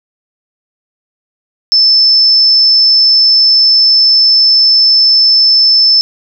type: tone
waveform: sine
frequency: 5274 Hz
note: E8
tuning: in tune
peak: -4 dBFS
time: 1.72-6.01 s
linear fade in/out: 0 ms
effects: none